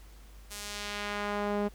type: tone with band-pass filter sweep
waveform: sawtooth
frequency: 205.7 Hz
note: G#3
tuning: 16 cents flat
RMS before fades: -34 dBFS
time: 0.5-1.69 s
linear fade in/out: 20 ms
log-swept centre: 9600 to 420 Hz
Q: 0.74
effects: added 50 Hz sine -49 dBFS peak until 1.74 s + pink hiss -59 dBFS RMS until 1.74 s